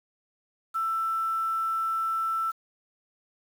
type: tone with quantisation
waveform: sine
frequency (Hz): 1330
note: E6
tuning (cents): +15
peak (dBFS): -25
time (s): 0.74-2.52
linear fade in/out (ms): 20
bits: 8
effects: none